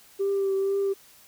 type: tone with vibrato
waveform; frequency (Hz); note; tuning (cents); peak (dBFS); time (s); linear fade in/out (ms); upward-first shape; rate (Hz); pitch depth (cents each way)
sine; 392; G4; 0; -21; 0.19-0.94; 20; triangle; 2.1; 25
effects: tanh soft clip ceiling -19 dBFS + white hiss -54 dBFS RMS until 1.27 s